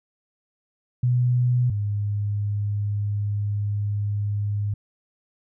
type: tone pair in turn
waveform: sine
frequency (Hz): 123.47 / 102.87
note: B2 / G#2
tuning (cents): 0 / -16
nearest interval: minor third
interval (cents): 316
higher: first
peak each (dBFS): -17 / -22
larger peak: first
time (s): 1.03-1.7 / 1.7-4.74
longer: second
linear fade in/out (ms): 5
effects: none